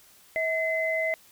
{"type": "tone pair together", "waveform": "sine", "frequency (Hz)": [644, 2045], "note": ["E5", "C7"], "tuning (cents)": [-41, -40], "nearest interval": "octave + minor sixth", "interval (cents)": 2001, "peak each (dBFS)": -27, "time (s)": [0.36, 1.14], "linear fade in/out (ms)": 0, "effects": ["white hiss -56 dBFS RMS until 1.31 s"]}